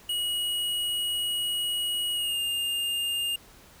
square tone with pitch glide, 2902 to 2816 Hz, F#7 to F7, -34 to +14 cents, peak -27 dBFS, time 0.09-3.36 s, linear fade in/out 5 ms, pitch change -52 cents, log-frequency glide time 2.13-2.39 s, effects pink hiss -53 dBFS RMS until 3.8 s

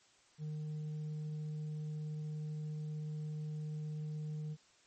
sine tone with tanh clipping, 152.8 Hz, D#3, 31 cents flat, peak -39 dBFS, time 0.38-4.57 s, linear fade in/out 50 ms, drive 3 dB, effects white hiss -67 dBFS RMS until 4.86 s + MP3 32 kbps

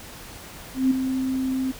sine tone with ADSR envelope, 261.6 Hz, C4, in tune, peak -14 dBFS, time 0.74-1.72 s, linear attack 170 ms, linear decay 7 ms, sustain -8 dB, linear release 14 ms, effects pink hiss -41 dBFS RMS until 1.79 s

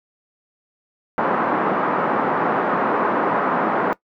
white band-pass noise, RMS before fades -20 dBFS, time 1.18-3.93 s, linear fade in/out 0 ms, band 180 to 1300 Hz, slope 24 dB/octave, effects noise-tail reverb RT60 0.1 s tail -19 dB re dry

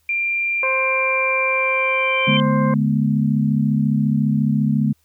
sine tone with pitch glide, 2380 to 2353 Hz, D7 to D7, +22 to +3 cents, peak -18 dBFS, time 0.09-2.37 s, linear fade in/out 2 ms, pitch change -19 cents, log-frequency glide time 0.6-2.22 s
harmonic tone, 525 Hz, C5, 6 cents sharp, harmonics 1 / 2 / 3 / 4, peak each -23 / -23 / -32 / -35 dBFS, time 0.63-2.74 s, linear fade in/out 2 ms
sine tone with exponential growth, 3100 Hz, G7, 20 cents flat, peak -19 dBFS, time 1.48-2.4 s, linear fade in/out 1 ms, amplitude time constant 200 ms
sine chord, G# diminished, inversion second, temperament equal with one note detuned, 146.83 / 212.4 / 246.9 Hz, D3 / G#3 / B3, 0 / +39 / 0 cents, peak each -19 / -18 / -22 dBFS, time 2.27-4.93 s, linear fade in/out 10 ms
effects added 78 Hz sine -64 dBFS peak until 5.04 s + white hiss -64 dBFS RMS until 5.04 s

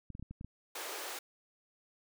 clicks, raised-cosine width 5 ms, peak -32 dBFS, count 7, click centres 0.103 / 0.151 / 0.196 / 0.226 / 0.31 / 0.411 / 0.446 s
pink high-pass noise, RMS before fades -42 dBFS, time 0.75-1.19 s, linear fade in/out 5 ms, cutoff 350 Hz, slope 48 dB/octave
effects none

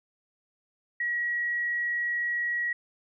sine tone, 1913 Hz, A#6, 44 cents sharp, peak -26 dBFS, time 1-2.73 s, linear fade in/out 5 ms, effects none

